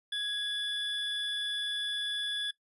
triangle tone pair together, 1661.2 / 3438 Hz, G#6 / A7, 0 / -41 cents, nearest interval octave + minor second, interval 1259 cents, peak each -36 / -31 dBFS, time 0.12-2.51 s, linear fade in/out 5 ms, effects noise-tail reverb RT60 0.1 s tail -18 dB re dry + resampled to 32000 Hz

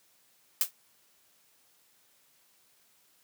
blue noise with exponential decay, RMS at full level -21 dBFS, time 0.61-0.71 s, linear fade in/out 2 ms, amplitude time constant 21 ms, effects white hiss -66 dBFS RMS until 3.23 s + high-pass 100 Hz 12 dB/octave

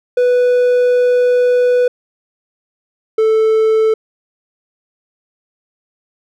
triangle tone pair in turn, 493.9 / 440 Hz, B4 / A4, 0 / 0 cents, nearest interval major second, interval 200 cents, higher first, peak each -7 dBFS, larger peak neither, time 0.17-1.88 / 3.18-3.94 s, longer first, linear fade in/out 5 ms, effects none

